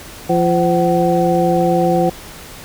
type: harmonic tone with a mistuned harmonic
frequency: 172.4 Hz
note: F3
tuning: 22 cents flat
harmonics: 1 / 2 / 3 / 4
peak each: -17 / -17 / -17 / -17 dBFS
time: 0.29-2.1 s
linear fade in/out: 10 ms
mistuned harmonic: 4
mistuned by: +150 cents
effects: pink hiss -35 dBFS RMS until 2.64 s

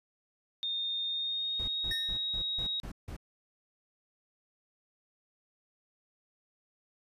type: tone with pitch glide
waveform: sine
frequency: 3657 to 3790 Hz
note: A#7 to A#7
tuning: -34 to +28 cents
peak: -31 dBFS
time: 0.63-2.8 s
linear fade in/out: 0 ms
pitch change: +62 cents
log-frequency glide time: 1.06-2 s
type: noise bursts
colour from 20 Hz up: brown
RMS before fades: -41 dBFS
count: 7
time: 1.59-3.166 s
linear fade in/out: 5 ms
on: 88 ms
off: 160 ms
type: tone with exponential decay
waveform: square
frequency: 1820 Hz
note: A#6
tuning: 42 cents flat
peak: -34 dBFS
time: 1.91-2.3 s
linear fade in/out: 2 ms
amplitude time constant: 84 ms
effects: resampled to 32000 Hz

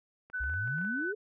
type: clicks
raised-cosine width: 0.5 ms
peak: -38 dBFS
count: 8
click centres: 0.3 / 0.439 / 0.497 / 0.539 / 0.676 / 0.784 / 0.814 / 0.849 s
type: tone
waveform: sine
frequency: 1501 Hz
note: F#6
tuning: 24 cents sharp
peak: -32 dBFS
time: 0.33-1.13 s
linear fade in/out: 20 ms
type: exponential sweep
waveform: sine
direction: up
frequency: 58.2 to 440.6 Hz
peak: -34 dBFS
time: 0.4-1.15 s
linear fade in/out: 10 ms
effects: none

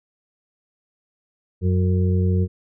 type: harmonic tone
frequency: 91.8 Hz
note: F#2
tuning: 13 cents flat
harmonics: 1 / 2 / 4 / 5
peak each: -17 / -23 / -29 / -31 dBFS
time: 1.61-2.48 s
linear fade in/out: 50 ms
effects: none

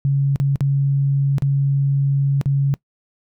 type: tone with dropouts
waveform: sine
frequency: 138.9 Hz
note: C#3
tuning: 4 cents sharp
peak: -14 dBFS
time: 0.05-2.74 s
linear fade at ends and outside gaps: 0 ms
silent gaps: 0.359-0.4 / 0.558-0.607 / 1.383-1.422 / 2.413-2.458 s
effects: noise-tail reverb RT60 0.1 s tail -22 dB re dry

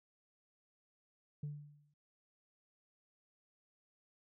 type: tone with exponential decay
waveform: sine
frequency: 146.83 Hz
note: D3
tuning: in tune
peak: -35 dBFS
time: 1.43-1.94 s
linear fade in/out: 5 ms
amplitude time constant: 110 ms
effects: noise-tail reverb RT60 0.2 s tail -26 dB re dry + tanh soft clip ceiling -36 dBFS

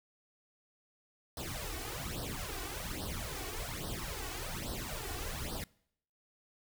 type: noise with flanger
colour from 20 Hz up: pink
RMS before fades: -40 dBFS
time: 1.37-5.64 s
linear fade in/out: 2 ms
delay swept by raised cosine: 0.21 to 2.71 ms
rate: 1.2 Hz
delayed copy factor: +0.85
effects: noise-tail reverb RT60 0.7 s tail -24 dB re dry

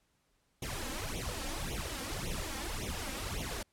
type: noise with flanger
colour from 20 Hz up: pink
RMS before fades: -38 dBFS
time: 0.62-3.63 s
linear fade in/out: 5 ms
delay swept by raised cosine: 0.31 to 3.81 ms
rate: 1.8 Hz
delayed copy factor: +0.95
effects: pink hiss -75 dBFS RMS until 3.72 s + low-pass 12000 Hz 12 dB/octave

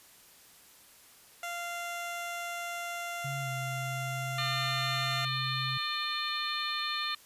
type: tone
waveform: 15% pulse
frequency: 693 Hz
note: F5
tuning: 14 cents flat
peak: -29 dBFS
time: 1.43-5.25 s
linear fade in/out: 2 ms
type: tone with pitch glide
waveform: sine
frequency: 137.5 to 130.99 Hz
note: C#3 to C3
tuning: -14 to +2 cents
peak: -35 dBFS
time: 3.24-5.78 s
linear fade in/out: 10 ms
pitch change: -84 cents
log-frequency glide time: 3.41-3.49 s
type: harmonic tone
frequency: 601 Hz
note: D5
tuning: 40 cents sharp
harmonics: 2 / 3 / 4 / 5 / 6 / 7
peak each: -36 / -39 / -40 / -42 / -37 / -37 dBFS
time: 4.38-7.15 s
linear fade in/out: 5 ms
effects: white hiss -57 dBFS RMS until 7.25 s + resampled to 32000 Hz

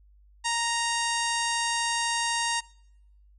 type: harmonic tone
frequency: 932 Hz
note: A#5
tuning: 1 cent flat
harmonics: 1 / 2 / 3 / 4 / 5 / 6 / 7 / 8 / 9 / 10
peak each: -29 / -32 / -34 / -35 / -36 / -37 / -37 / -38 / -39 / -39 dBFS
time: 0.44-2.61 s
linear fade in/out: 20 ms
effects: noise-tail reverb RT60 0.8 s tail -24 dB re dry + added 50 Hz sine -54 dBFS peak until 3.38 s

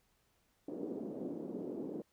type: band-pass noise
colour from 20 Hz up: white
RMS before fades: -42 dBFS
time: 0.68-2.02 s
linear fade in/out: 5 ms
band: 210 to 410 Hz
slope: 24 dB/octave
effects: pink hiss -75 dBFS RMS until 2.12 s

